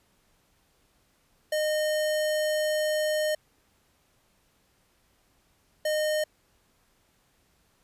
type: tone pair in turn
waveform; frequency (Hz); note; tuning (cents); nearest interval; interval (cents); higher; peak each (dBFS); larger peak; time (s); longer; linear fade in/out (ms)
square; 613 / 613; D#5 / D#5; -26 / -26; unison; 0; neither; -25; neither; 1.52-3.35 / 5.85-6.24; first; 5
effects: pink hiss -67 dBFS RMS until 7.83 s + resampled to 32000 Hz